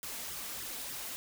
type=noise with flanger; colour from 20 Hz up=white; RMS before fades=-41 dBFS; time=0.03-1.16 s; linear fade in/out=0 ms; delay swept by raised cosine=0.57 to 4.57 ms; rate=3.4 Hz; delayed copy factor=+0.7; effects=none

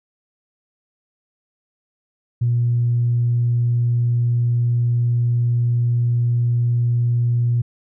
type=tone; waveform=sine; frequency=119.7 Hz; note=A#2; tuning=46 cents sharp; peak=-14 dBFS; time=2.41-7.62 s; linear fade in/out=10 ms; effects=tanh soft clip ceiling -10 dBFS

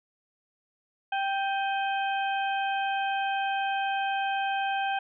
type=harmonic tone with a mistuned harmonic; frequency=784 Hz; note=G5; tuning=in tune; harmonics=1 / 2 / 3 / 4; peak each=-27 / -33 / -37 / -39 dBFS; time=1.12-4.99 s; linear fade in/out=5 ms; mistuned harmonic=3; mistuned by=+120 cents; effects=none

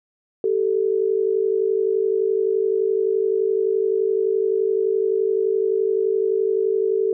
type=tone pair together; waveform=sine; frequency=388.3 / 440 Hz; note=G4 / A4; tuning=-16 / 0 cents; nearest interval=major second; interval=216 cents; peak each=-20 dBFS; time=0.44-7.13 s; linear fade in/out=2 ms; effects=none

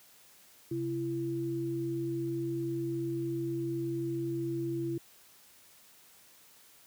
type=tone pair together; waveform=sine; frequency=133.38 / 336.1 Hz; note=C3 / E4; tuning=+34 / +34 cents; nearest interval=octave + major third; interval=1600 cents; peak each=-37 / -32 dBFS; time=0.71-4.98 s; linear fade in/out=5 ms; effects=white hiss -59 dBFS RMS until 6.86 s + high-pass 60 Hz 12 dB/octave

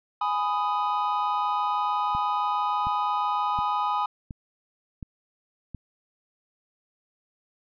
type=chord; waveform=triangle; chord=G# minor; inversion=none; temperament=just; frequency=830.6 / 996.7 / 1245.9 Hz; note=G#5 / B5 / D#6; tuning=0 / +16 / +2 cents; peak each=-26 dBFS; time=0.21-4.06 s; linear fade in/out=5 ms
type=click train; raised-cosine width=5 ms; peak=-24 dBFS; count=6; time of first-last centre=2.15-5.747 s; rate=1.39 Hz
effects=resampled to 11025 Hz

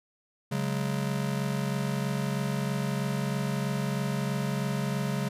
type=chord; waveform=square; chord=C# suspended fourth; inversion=none; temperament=just; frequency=138.59 / 184.79 / 207.9 Hz; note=C#3 / F#3 / G#3; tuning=0 / -2 / +2 cents; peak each=-31 / -34 / -34 dBFS; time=0.51-5.29 s; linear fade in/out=10 ms; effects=resampled to 32000 Hz

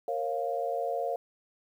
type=chord; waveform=sine; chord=Bb minor; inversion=none; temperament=equal with one note detuned; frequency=466.2 / 545.5 / 698.5 Hz; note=Bb4 / Db5 / F5; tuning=0 / -28 / 0 cents; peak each=-34 / -33 / -32 dBFS; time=0.08-1.16 s; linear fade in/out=2 ms; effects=10-bit

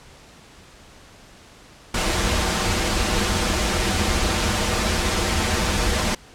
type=noise with comb filter; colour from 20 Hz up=pink; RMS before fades=-21 dBFS; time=1.94-6.15 s; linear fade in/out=5 ms; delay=7.2 ms; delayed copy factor=-0.65; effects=pink hiss -47 dBFS RMS until 6.34 s + low-pass 8000 Hz 12 dB/octave

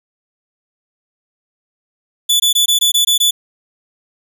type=tone bursts; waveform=sawtooth; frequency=3466 Hz; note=A7; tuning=27 cents flat; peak=-7 dBFS; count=8; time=2.29-3.31 s; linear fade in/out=10 ms; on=110 ms; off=20 ms; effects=none

